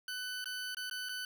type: tone with dropouts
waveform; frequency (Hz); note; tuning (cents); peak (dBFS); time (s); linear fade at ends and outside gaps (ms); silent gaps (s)
20% pulse; 1500; F#6; +23; -33; 0.08-1.25; 2; 0.443-0.457 / 0.747-0.769 / 0.898-0.911 / 1.088-1.092
effects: none